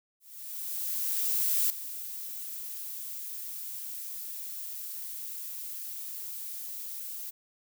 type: noise with ADSR envelope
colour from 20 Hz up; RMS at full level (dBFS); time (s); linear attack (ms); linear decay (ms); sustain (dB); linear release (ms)
violet; -26; 0.2-7.31; 1500; 3; -13; 15
effects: none